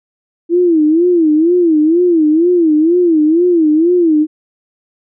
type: tone with vibrato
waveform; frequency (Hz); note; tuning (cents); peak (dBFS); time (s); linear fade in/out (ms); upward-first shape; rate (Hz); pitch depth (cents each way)
sine; 329.6; E4; 0; -7; 0.49-4.27; 50; sine; 2.1; 150
effects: none